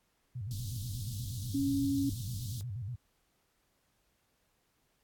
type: tone with vibrato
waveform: sine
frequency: 110.2 Hz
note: A2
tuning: 3 cents sharp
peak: -36 dBFS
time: 0.35-2.96 s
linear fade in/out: 10 ms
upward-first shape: square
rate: 8.3 Hz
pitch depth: 210 cents each way
type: band-stop noise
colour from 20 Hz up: pink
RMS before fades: -45 dBFS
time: 0.51-2.61 s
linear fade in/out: 0 ms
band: 250 to 3500 Hz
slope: 48 dB/octave
type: tone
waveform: sine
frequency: 277.2 Hz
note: C#4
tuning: in tune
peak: -28 dBFS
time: 1.54-2.1 s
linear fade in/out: 10 ms
effects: pink hiss -75 dBFS RMS until 5.03 s + AAC 64 kbps